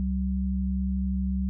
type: tone pair together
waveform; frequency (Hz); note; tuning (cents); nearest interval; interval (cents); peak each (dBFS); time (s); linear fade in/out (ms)
sine; 67.46 / 190.8; C#2 / G3; -46 / -47; octave + tritone; 1799; -27; 0-1.49; 0
effects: none